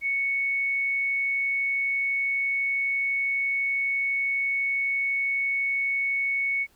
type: tone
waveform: sine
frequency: 2217 Hz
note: C#7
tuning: in tune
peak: -23 dBFS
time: 0.01-6.67 s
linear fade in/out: 50 ms
effects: pink hiss -62 dBFS RMS until 6.75 s